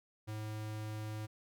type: tone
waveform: square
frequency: 107.7 Hz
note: A2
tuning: 37 cents flat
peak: -40 dBFS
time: 0.27-1.27 s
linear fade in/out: 20 ms
effects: none